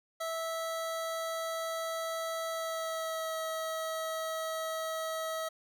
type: tone with pitch glide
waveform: 25% pulse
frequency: 654 to 643.1 Hz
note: E5 to E5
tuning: -14 to -43 cents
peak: -30 dBFS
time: 0.2-5.49 s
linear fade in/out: 10 ms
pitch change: -29 cents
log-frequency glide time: 2.51-3.38 s
effects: none